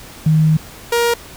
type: tone pair in turn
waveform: sine / sawtooth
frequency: 156.5 / 471.6 Hz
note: D#3 / A#4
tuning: +10 / +20 cents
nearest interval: octave + perfect fifth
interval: 1910 cents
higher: second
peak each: -9 dBFS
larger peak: neither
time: 0.26-0.57 / 0.92-1.14 s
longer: first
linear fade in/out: 5 ms
effects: pink hiss -37 dBFS RMS until 1.36 s